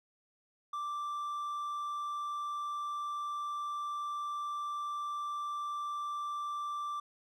triangle tone, 1174.7 Hz, D6, in tune, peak -33 dBFS, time 0.73-7 s, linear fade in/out 5 ms, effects none

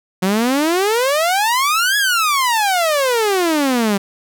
sawtooth exponential two-way sweep, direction up then down, 180.3 to 1700 to 193.1 Hz, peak -10 dBFS, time 0.22-3.98 s, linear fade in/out 10 ms, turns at 1.97 s, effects none

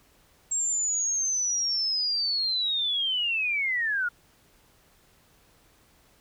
sine linear sweep, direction down, 7550 to 1396.9 Hz, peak -24 dBFS, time 0.51-4.09 s, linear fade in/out 10 ms, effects pink hiss -61 dBFS RMS until 6.2 s

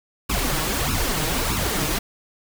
pink noise with flanger, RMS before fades -23 dBFS, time 0.29-1.99 s, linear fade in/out 10 ms, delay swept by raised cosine 0.74 to 6.54 ms, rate 1.6 Hz, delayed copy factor +0.8, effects none

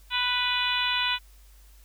harmonic tone, 493.9 Hz, B4, in tune, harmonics 2 / 3 / 4 / 5 / 6 / 7 / 8, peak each -31 / -32 / -35 / -30 / -30 / -30 / -34 dBFS, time 0.1-1.19 s, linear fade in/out 50 ms, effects added 50 Hz sine -50 dBFS peak until 1.84 s + white hiss -60 dBFS RMS until 1.84 s

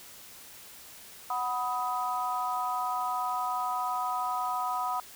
sine chord, B major, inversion second, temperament equal with one note detuned, 740 / 987.8 / 1256.8 Hz, F#5 / B5 / D#6, 0 / 0 / +17 cents, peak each -33 / -32 / -33 dBFS, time 1.3-5 s, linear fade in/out 2 ms, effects white hiss -49 dBFS RMS until 5.15 s

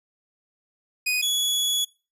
sawtooth tone pair in turn, 2489 / 3384 Hz, D#7 / G#7, 0 / +32 cents, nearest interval perfect fourth, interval 532 cents, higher second, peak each -18 dBFS, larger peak neither, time 1.06-1.22 / 1.22-1.85 s, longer second, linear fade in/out 10 ms, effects noise-tail reverb RT60 0.3 s tail -21 dB re dry + resampled to 32000 Hz

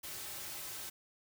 white noise with comb filter, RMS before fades -44 dBFS, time 0.03-0.9 s, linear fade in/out 10 ms, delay 4.2 ms, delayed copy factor -0.6, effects none

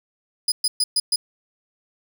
30% pulse tone bursts, 4978 Hz, D#8, in tune, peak -14 dBFS, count 5, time 0.48-1.16 s, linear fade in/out 5 ms, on 40 ms, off 120 ms, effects none

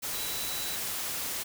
sine tone in noise, 3935 Hz, B7, 7 cents flat, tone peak -39 dBFS, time 0.13-0.77 s, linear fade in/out 20 ms, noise white, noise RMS -34 dBFS, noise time 0.02-1.44 s, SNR -8 dB, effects none

